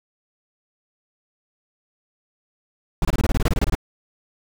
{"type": "noise bursts", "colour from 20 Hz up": "brown", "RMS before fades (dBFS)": -18, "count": 14, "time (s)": [3.02, 3.752], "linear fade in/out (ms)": 2, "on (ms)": 30, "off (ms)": 24, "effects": []}